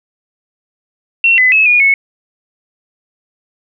sine tone with pitch steps, 2720 / 2015 / 2586 / 2443 / 2200 Hz, F7 / B6 / E7 / D#7 / C#7, -46 / +34 / -34 / -32 / -14 cents, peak -6 dBFS, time 1.24-1.94 s, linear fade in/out 2 ms, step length 140 ms, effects none

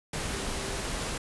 sine tone in noise, 392 Hz, G4, in tune, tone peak -41 dBFS, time 0.33-0.83 s, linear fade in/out 5 ms, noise pink, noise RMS -33 dBFS, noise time 0.13-1.18 s, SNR -11 dB, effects resampled to 24000 Hz

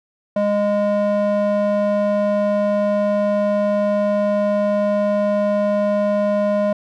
square tone with band-pass filter, 205.5 Hz, G#3, 18 cents flat, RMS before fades -18 dBFS, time 0.36-6.73 s, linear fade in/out 5 ms, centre 550 Hz, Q 2.4, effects none

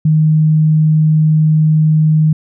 sine tone, 155.56 Hz, D#3, in tune, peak -7 dBFS, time 0.05-2.33 s, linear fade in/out 5 ms, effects none

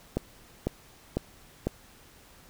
click train, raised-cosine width 2 ms, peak -13 dBFS, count 4, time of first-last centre 0.17-1.67 s, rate 2 Hz, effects pink hiss -55 dBFS RMS until 2.49 s

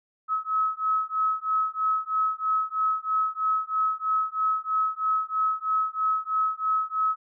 sine beating tone pair, 1284 / 1287.1 Hz, E6 / E6, -46 / -42 cents, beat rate 3.1 Hz, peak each -26 / -26 dBFS, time 0.28-7.16 s, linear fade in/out 50 ms, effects none

